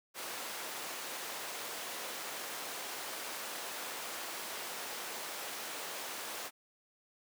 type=high-pass noise; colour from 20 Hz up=pink; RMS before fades=-42 dBFS; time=0.14-6.51 s; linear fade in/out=50 ms; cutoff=510 Hz; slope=12 dB/octave; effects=none